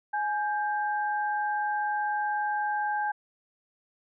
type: tone pair together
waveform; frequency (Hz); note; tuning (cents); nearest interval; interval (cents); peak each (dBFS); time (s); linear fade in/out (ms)
sine; 837.5 / 1581; G#5 / G6; +14 / +14; major seventh; 1100; -27 / -32; 0.13-3.12; 10
effects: none